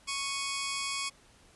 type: tone pair together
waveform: 10% pulse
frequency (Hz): 1108.7 / 2498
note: C#6 / D#7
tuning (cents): 0 / +6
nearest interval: octave + major second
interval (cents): 1406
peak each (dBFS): -25 / -27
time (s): 0.07-1.1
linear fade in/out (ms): 20
effects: pink hiss -60 dBFS RMS until 1.55 s + resampled to 24000 Hz